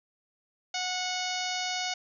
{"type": "harmonic tone with a mistuned harmonic", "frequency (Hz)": 733, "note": "F#5", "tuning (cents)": -16, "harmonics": [1, 2, 3, 4, 5, 6, 7, 8, 9], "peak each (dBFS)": [-35, -40, -37, -38, -39, -39, -39, -42, -41], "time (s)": [0.74, 1.94], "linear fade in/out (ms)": 5, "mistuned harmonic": 6, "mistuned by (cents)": 24, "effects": []}